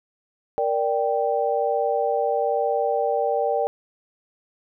sine chord, G minor, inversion first, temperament equal, 466.2 / 587.3 / 784 Hz, Bb4 / D5 / G5, 0 / 0 / 0 cents, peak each -24 dBFS, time 0.58-3.67 s, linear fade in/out 0 ms, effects none

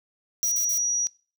violet noise bursts, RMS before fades -33 dBFS, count 3, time 0.43-0.778 s, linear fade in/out 0 ms, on 86 ms, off 45 ms
sine tone, 5790 Hz, F#8, 38 cents flat, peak -21 dBFS, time 0.43-1.07 s, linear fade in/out 0 ms
effects noise-tail reverb RT60 0.4 s tail -24 dB re dry

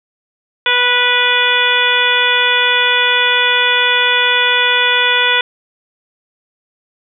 harmonic tone, 491.3 Hz, B4, 9 cents flat, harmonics 1 / 2 / 3 / 4 / 5 / 6 / 7, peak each -22 / -19 / -16 / -18 / -17 / -20 / -16 dBFS, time 0.66-5.41 s, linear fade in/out 2 ms, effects none

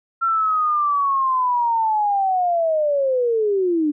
sine linear sweep, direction down, 1361 to 288.4 Hz, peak -16 dBFS, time 0.21-3.92 s, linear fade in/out 20 ms, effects none

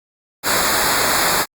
pink noise with comb filter, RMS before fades -17 dBFS, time 0.43-1.46 s, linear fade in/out 50 ms, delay 0.34 ms, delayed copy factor -0.9, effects Opus 48 kbps

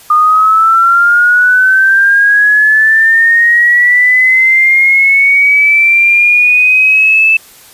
sine linear sweep, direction up, 1214 to 2638 Hz, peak -4 dBFS, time 0.1-7.37 s, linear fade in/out 5 ms, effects white hiss -38 dBFS RMS until 7.73 s + resampled to 32000 Hz

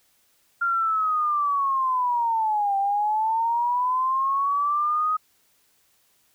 sine linear two-way sweep, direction down then up, 1397 to 784 to 1262 Hz, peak -20 dBFS, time 0.61-5.17 s, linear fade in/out 10 ms, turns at 2.77 s, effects white hiss -64 dBFS RMS until 6.34 s

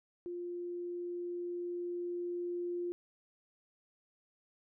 sine tone with level ramp, 350.7 Hz, F4, 7 cents sharp, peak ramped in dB -38 to -34 dBFS, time 0.26-2.92 s, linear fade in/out 0 ms, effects none

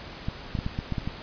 clicks, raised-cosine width 5 ms, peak -16 dBFS, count 8, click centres 0.285 / 0.552 / 0.589 / 0.664 / 0.789 / 0.923 / 0.982 / 1.075 s, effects pink hiss -41 dBFS RMS until 1.22 s + resampled to 11025 Hz

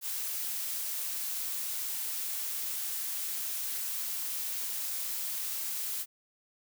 blue noise, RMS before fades -35 dBFS, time 0.01-6.06 s, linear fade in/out 50 ms, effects none

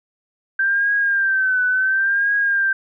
sine tone with vibrato, 1568 Hz, G6, in tune, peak -15 dBFS, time 0.59-2.73 s, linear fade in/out 5 ms, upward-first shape triangle, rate 0.71 Hz, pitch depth 87 cents each way, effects none

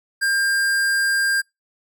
square tone, 1600 Hz, G6, 35 cents sharp, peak -18 dBFS, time 0.21-1.42 s, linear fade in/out 20 ms, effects noise-tail reverb RT60 0.2 s tail -26 dB re dry

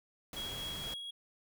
pink noise, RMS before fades -45 dBFS, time 0.33-0.94 s, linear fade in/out 2 ms
triangle tone with tremolo, 3311 Hz, G#7, 6 cents flat, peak -37 dBFS, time 0.36-1.11 s, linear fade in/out 10 ms, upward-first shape sine, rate 4.1 Hz, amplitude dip 30%
effects none

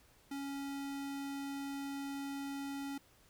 square tone, 278.1 Hz, C#4, 6 cents sharp, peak -40 dBFS, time 0.31-2.98 s, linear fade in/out 5 ms, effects pink hiss -66 dBFS RMS until 3.29 s

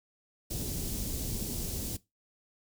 pink band-stop noise, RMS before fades -35 dBFS, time 0.5-1.97 s, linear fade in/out 10 ms, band 330 to 5700 Hz, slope 12 dB/octave, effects noise-tail reverb RT60 0.2 s tail -19 dB re dry

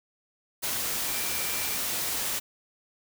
sine tone in noise, 2349 Hz, D7, in tune, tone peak -40 dBFS, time 1.07-1.77 s, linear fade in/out 20 ms, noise white, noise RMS -30 dBFS, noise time 0.62-2.4 s, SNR -13 dB, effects none

